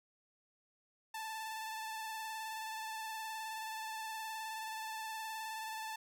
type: tone with vibrato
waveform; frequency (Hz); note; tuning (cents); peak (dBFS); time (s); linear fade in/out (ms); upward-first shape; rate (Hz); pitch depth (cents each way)
sawtooth; 880; A5; 0; -37; 1.14-5.96; 5; sine; 19; 26
effects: none